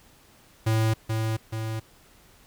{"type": "tone with echo", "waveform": "square", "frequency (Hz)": 110.9, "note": "A2", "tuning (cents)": 14, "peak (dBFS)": -21, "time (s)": [0.66, 0.94], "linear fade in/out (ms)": 10, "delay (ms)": 430, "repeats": 2, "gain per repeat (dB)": -4, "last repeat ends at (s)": 1.8, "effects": ["pink hiss -56 dBFS RMS until 2.46 s"]}